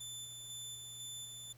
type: tone with tremolo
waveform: 20% pulse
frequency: 3520 Hz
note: A7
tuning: in tune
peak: -38 dBFS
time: 0-1.53 s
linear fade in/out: 10 ms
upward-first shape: square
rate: 2 Hz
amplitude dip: 30%
effects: added 120 Hz sine -59 dBFS peak until 1.57 s + pink hiss -66 dBFS RMS until 1.57 s